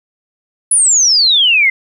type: exponential sweep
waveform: sine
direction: down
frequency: 10240 to 2036 Hz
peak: -7 dBFS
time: 0.71-1.7 s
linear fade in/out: 5 ms
effects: 8-bit